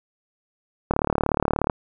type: click train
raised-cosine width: 1 ms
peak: -6 dBFS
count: 30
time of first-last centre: 0.91-1.698 s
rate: 36.8 Hz
effects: none